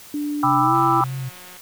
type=tone with pitch glide; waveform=sine; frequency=293.7 to 333.5 Hz; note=D4 to E4; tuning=0 to +20 cents; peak=-22 dBFS; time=0.14-1.01 s; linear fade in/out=2 ms; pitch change=+220 cents; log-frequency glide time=0.59-0.74 s
type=chord; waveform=sine; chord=E minor seventh; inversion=first; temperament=just; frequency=791.1 / 988.9 / 1186.7 / 1318.5 Hz; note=G5 / B5 / D6 / E6; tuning=+16 / +2 / +18 / 0 cents; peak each=-21 dBFS; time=0.43-1.04 s; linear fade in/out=2 ms
type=tone with vibrato; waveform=sine; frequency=130.81 Hz; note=C3; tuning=in tune; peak=-25 dBFS; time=0.43-1.3 s; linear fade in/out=20 ms; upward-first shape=sine; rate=3.1 Hz; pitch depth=35 cents each way
type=click train; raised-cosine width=0.3 ms; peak=-28 dBFS; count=149; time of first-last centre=0.75-1.568 s; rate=181 Hz
effects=white hiss -43 dBFS RMS until 1.61 s